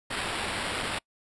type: noise with sample-and-hold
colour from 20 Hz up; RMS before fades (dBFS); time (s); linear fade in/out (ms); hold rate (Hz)
white; -32; 0.1-0.99; 10; 6300
effects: noise-tail reverb RT60 0.1 s tail -26 dB re dry + resampled to 24000 Hz